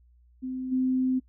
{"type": "tone with level steps", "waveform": "sine", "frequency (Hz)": 257.9, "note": "C4", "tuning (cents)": -25, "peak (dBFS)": [-30, -22], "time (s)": [0.42, 1.2], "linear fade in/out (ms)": 20, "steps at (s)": 0.71, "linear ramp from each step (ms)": 20, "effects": ["noise-tail reverb RT60 0.1 s tail -22 dB re dry", "added 60 Hz sine -56 dBFS peak until 1.28 s"]}